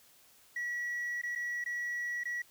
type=tone with dropouts; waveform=sine; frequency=1931 Hz; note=B6; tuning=39 cents flat; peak=-31 dBFS; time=0.56-2.42 s; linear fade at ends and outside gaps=5 ms; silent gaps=1.216-1.234 / 1.352-1.358 / 1.641-1.66 / 2.236-2.254 s; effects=tanh soft clip ceiling -32 dBFS + white hiss -62 dBFS RMS until 2.5 s